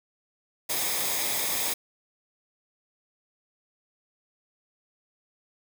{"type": "noise with comb filter", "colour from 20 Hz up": "white", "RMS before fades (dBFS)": -28, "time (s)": [0.69, 1.74], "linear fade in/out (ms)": 10, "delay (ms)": 0.69, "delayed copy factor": -0.55, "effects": []}